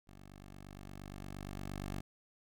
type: tone with level ramp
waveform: 10% pulse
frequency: 48.61 Hz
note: G1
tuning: 14 cents flat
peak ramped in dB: -46 to -30 dBFS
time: 0.07-2.01 s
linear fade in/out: 10 ms
effects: none